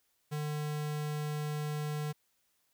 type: tone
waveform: square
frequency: 150 Hz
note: D3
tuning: 37 cents sharp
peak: -34 dBFS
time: 0.31-2.13 s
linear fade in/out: 20 ms
effects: white hiss -75 dBFS RMS until 2.73 s